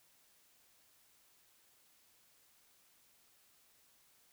silence, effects white hiss -69 dBFS RMS until 4.32 s

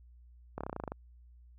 slowing click train, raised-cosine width 1 ms, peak -23 dBFS, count 11, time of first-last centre 0.58-0.92 s, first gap 27 ms, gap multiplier 1.05, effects added 60 Hz sine -54 dBFS peak until 1.58 s

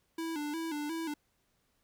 square tone with vibrato, 311.1 Hz, D#4, in tune, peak -35 dBFS, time 0.18-1.14 s, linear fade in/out 5 ms, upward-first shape square, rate 2.8 Hz, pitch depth 91 cents each way, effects pink hiss -75 dBFS RMS until 1.83 s

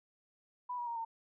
sine tone with pitch steps, 987.8 / 961.3 / 935.6 / 910.5 Hz, B5 / B5 / A#5 / A#5, 0 / -47 / +6 / -41 cents, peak -36 dBFS, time 0.69-1.05 s, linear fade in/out 10 ms, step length 90 ms, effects none

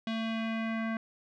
square tone with low-pass filter sweep, 224.4 Hz, A3, 34 cents sharp, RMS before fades -33 dBFS, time 0.07-0.97 s, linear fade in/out 2 ms, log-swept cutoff 3400 to 1800 Hz, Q 2.5, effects none

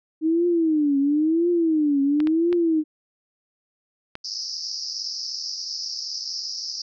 sine tone with vibrato, 311.1 Hz, D#4, in tune, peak -17 dBFS, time 0.21-2.84 s, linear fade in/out 50 ms, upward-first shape triangle, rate 0.97 Hz, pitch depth 220 cents each way
clicks, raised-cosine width 0.3 ms, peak -17 dBFS, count 4, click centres 2.203 / 2.272 / 2.528 / 4.154 s
white band-pass noise, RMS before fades -31 dBFS, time 4.24-6.82 s, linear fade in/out 5 ms, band 4800 to 5500 Hz, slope 96 dB/octave
effects none

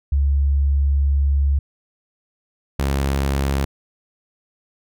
sine / sawtooth tone pair in turn, 70 / 68.72 Hz, C#2 / C#2, +18 / -14 cents, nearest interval unison, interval 32 cents, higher first, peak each -14 dBFS, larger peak neither, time 0.12-1.59 / 2.79-3.65 s, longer first, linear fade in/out 5 ms, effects none

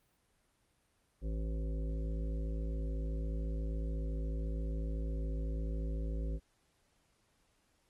harmonic tone with a mistuned harmonic, 54 Hz, A1, 32 cents flat, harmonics 1 / 3 / 5 / 7 / 9 / 10, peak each -34 / -44 / -48 / -51 / -53 / -54 dBFS, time 1.21-6.4 s, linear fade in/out 50 ms, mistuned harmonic 1, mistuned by +27 cents, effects pink hiss -74 dBFS RMS until 7.89 s + Opus 32 kbps

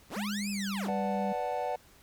15% pulse linear two-way sweep, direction up then down, 30.86 to 2635 to 30.86 Hz, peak -30 dBFS, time 0.09-0.91 s, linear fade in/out 50 ms, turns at 0.5 s
sine tone with pitch glide, 205.5 to 198.27 Hz, G#3 to G3, -18 to +20 cents, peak -32 dBFS, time 0.16-1.33 s, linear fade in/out 10 ms, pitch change -62 cents, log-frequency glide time 0.34-0.64 s
triangle chord, B minor seventh, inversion none, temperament equal, 493.9 / 587.3 / 740 / 880 Hz, B4 / D5 / F#5 / A5, 0 / 0 / 0 / 0 cents, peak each -35 / -34 / -32 / -36 dBFS, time 0.88-1.76 s, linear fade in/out 5 ms
effects pink hiss -59 dBFS RMS until 2.02 s

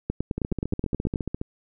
two click trains, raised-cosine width 3 ms, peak -12 / -15 dBFS, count 11 / 16, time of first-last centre 0.1-1.158 / 0.38-1.414 s, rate 9.45 / 14.5 Hz, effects none

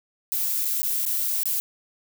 violet noise with dropouts, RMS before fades -25 dBFS, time 0.32-1.6 s, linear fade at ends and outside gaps 0 ms, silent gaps 0.649-0.654 / 0.819-0.83 / 1.053-1.063 / 1.434-1.456 s, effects none

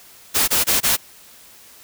white noise bursts, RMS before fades -17 dBFS, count 4, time 0.34-0.969 s, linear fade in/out 20 ms, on 140 ms, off 23 ms, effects white hiss -46 dBFS RMS until 1.83 s

